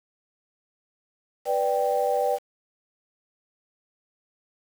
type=chord; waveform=sine; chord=G major; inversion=first; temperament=equal; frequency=493.9 / 587.3 / 784 Hz; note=B4 / D5 / G5; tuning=0 / 0 / 0 cents; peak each=-25 dBFS; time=1.45-2.39 s; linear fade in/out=50 ms; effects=tanh soft clip ceiling -11 dBFS + 7-bit